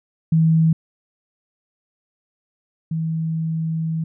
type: tone pair in turn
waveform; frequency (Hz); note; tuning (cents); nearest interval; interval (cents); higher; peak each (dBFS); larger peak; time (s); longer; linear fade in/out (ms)
sine; 161.4 / 161.4; E3 / E3; -36 / -36; unison; 0; neither; -12 / -20; first; 0.32-0.73 / 2.91-4.04; second; 5
effects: none